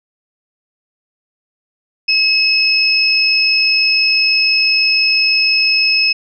sine tone pair together, 2572 / 5186 Hz, E7 / E8, -43 / -29 cents, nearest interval octave, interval 1214 cents, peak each -13 dBFS, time 2.08-6.13 s, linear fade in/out 10 ms, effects none

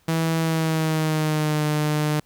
sawtooth tone with pitch glide, 162.9 to 151.12 Hz, E3 to D3, -20 to +50 cents, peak -16 dBFS, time 0.08-2.2 s, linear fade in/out 5 ms, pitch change -130 cents, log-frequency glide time 0.4-1.64 s, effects pink hiss -61 dBFS RMS until 2.25 s

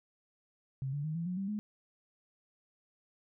sine tone with pitch steps, 133.9 / 144.34 / 155.6 / 167.73 / 180.81 / 194.91 / 210.1 Hz, C3 / D3 / D#3 / E3 / F#3 / G3 / G#3, +40 / -30 / 0 / +30 / -40 / -10 / +20 cents, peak -33 dBFS, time 0.82-1.59 s, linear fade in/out 0 ms, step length 110 ms, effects none

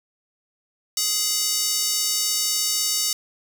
square tone with high-pass filter, 418.2 Hz, G#4, 12 cents sharp, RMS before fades -23 dBFS, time 0.97-3.13 s, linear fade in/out 2 ms, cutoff 5400 Hz, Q 1.8, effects none

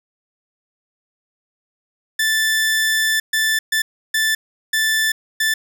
sawtooth tone bursts at uneven times, 1760 Hz, A6, in tune, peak -12 dBFS, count 6, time 2.19-3.2 / 3.33-3.59 / 3.72-3.82 / 4.14-4.35 / 4.73-5.12 / 5.4-5.54 s, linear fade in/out 5 ms, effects none

